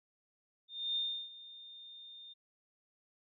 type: tone with ADSR envelope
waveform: sine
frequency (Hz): 3631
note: A#7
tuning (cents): -46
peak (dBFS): -31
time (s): 0.68-2.34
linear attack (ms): 280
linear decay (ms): 330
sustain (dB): -18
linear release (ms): 18
effects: none